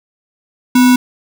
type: tone with sample-and-hold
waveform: sine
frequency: 252.1 Hz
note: B3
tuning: 36 cents sharp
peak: -5 dBFS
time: 0.75-0.96 s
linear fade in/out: 5 ms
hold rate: 1225 Hz
effects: none